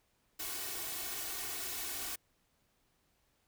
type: noise with comb filter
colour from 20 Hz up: white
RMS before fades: -40 dBFS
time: 0.39-2.16 s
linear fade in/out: 10 ms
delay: 2.7 ms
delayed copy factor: +0.8
effects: pink hiss -75 dBFS RMS until 3.47 s